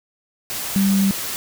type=tone in noise; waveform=sine; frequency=196 Hz; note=G3; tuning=in tune; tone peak=-14 dBFS; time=0.76-1.11 s; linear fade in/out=0 ms; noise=white; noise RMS=-27 dBFS; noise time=0.5-1.36 s; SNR=+10 dB; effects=none